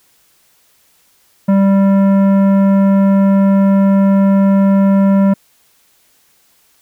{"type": "tone with tanh clipping", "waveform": "sine", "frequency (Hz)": 196, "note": "G3", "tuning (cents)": 0, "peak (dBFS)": -9, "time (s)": [1.48, 5.34], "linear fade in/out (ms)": 10, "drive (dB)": 13, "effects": ["white hiss -54 dBFS RMS until 6.81 s"]}